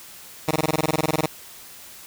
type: tone bursts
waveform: 10% pulse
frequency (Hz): 156.3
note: D#3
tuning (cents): +8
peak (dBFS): -10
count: 16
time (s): 0.48-1.26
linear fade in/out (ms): 2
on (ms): 30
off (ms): 20
effects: white hiss -43 dBFS RMS until 2.06 s